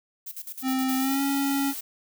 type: noise with tremolo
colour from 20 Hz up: violet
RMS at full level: -36 dBFS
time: 0.26-1.16 s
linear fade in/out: 10 ms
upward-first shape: square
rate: 9.5 Hz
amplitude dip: 80%
type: tone with pitch glide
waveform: square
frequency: 261.6 to 277.2 Hz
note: C4 to C#4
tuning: 0 to 0 cents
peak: -24 dBFS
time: 0.62-1.74 s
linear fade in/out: 50 ms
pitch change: +100 cents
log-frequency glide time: 0.97-1.22 s
type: noise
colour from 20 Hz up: blue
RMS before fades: -35 dBFS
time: 0.88-1.81 s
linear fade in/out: 10 ms
effects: none